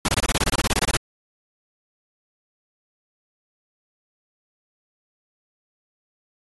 pink noise bursts, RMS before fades -20 dBFS, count 16, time 0.05-0.969 s, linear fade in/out 2 ms, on 34 ms, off 25 ms, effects AAC 32 kbps

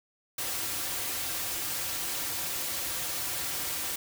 white noise with comb filter, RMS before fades -33 dBFS, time 0.38-3.96 s, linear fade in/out 5 ms, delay 4.7 ms, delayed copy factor -0.5, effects none

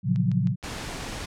sine chord, Gb major seventh, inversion first, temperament just, 115.62 / 138.75 / 173.43 / 185 Hz, Bb2 / Db3 / F3 / Gb3, -14 / +2 / -12 / 0 cents, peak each -26 dBFS, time 0.03-0.56 s, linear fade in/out 50 ms
click train, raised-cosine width 0.2 ms, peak -27 dBFS, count 5, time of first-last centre 0.16-0.784 s, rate 6.41 Hz
pink noise, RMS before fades -34 dBFS, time 0.63-1.26 s, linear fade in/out 10 ms
effects low-pass 8000 Hz 12 dB/octave

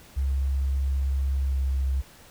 sine tone with pitch glide, 67.8 to 66.87 Hz, C#2 to C2, -38 to +38 cents, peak -22 dBFS, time 0.16-2.02 s, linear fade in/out 20 ms, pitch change -24 cents, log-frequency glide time 1.41-1.62 s, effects pink hiss -51 dBFS RMS until 2.3 s

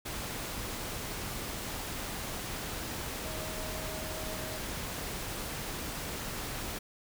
sine tone in noise, 629 Hz, D#5, 19 cents sharp, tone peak -44 dBFS, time 3.24-4.58 s, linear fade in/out 10 ms, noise pink, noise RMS -38 dBFS, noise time 0.05-6.79 s, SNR -9 dB, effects none

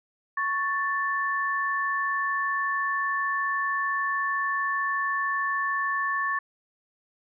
sine tone pair together, 1108.7 / 1762.2 Hz, C#6 / A6, 0 / +2 cents, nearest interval minor sixth, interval 802 cents, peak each -27 dBFS, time 0.37-6.39 s, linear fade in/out 5 ms, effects none

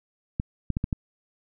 clicks, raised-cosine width 5 ms, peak -13 dBFS, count 5, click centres 0.399 / 0.703 / 0.769 / 0.841 / 0.928 s, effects none

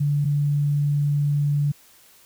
sine tone pair in turn, 145 / 145 Hz, D3 / D3, -22 / -22 cents, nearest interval unison, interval 0 cents, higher neither, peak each -18 dBFS, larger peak neither, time 0-0.25 / 0.25-1.72 s, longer second, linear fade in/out 10 ms, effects white hiss -53 dBFS RMS until 2.25 s

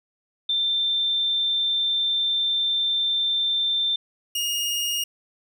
sine / sawtooth tone pair in turn, 3570 / 2853 Hz, A7 / F7, +24 / +36 cents, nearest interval major third, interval 388 cents, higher first, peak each -20 dBFS, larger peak neither, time 0.49-3.96 / 4.35-5.04 s, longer first, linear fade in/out 5 ms, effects none

